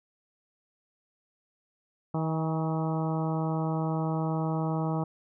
harmonic tone with a mistuned harmonic, 159.4 Hz, D#3, 42 cents sharp, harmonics 1 / 2 / 3 / 4 / 5 / 6 / 7 / 8, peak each -28 / -34 / -38 / -38 / -37 / -41 / -42 / -44 dBFS, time 2.14-5.04 s, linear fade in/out 5 ms, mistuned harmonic 5, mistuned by +27 cents, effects none

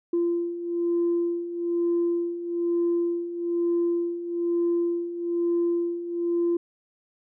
sine beating tone pair, 342.7 / 343.8 Hz, F4 / F4, -33 / -27 cents, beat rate 1.1 Hz, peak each -28 / -23 dBFS, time 0.13-6.57 s, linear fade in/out 5 ms, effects tanh soft clip ceiling -17 dBFS

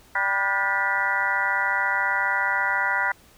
harmonic tone with a mistuned harmonic, 196 Hz, G3, in tune, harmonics 3 / 4 / 5 / 6 / 7 / 8 / 9 / 10, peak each -38 / -31 / -27 / -38 / -26 / -30 / -31 / -26 dBFS, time 0.15-3.12 s, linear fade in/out 5 ms, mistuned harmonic 7, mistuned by +76 cents, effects pink hiss -54 dBFS RMS until 3.37 s

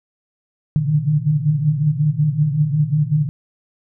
sine tone cluster, 117.6 / 139.2 / 148.9 / 154.3 Hz, A#2 / C#3 / D3 / D#3, +16 / +8 / +24 / -14 cents, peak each -27 / -24 / -18 / -18 dBFS, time 0.76-3.29 s, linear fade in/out 0 ms, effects none

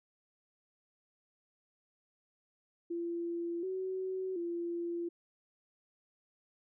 sine tone with pitch steps, 341.1 / 375.7 / 342.7 Hz, F4 / F#4 / F4, -41 / +26 / -33 cents, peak -34 dBFS, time 2.9-5.09 s, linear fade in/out 10 ms, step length 730 ms, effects none

